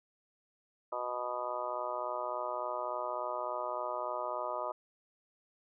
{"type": "harmonic tone", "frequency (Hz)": 123.47, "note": "B2", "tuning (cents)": 0, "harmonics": [3, 4, 5, 6, 7, 8, 9, 10], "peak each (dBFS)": [-47, -45, -38, -48, -44, -40, -46, -41], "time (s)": [0.92, 4.72], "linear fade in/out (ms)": 5, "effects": []}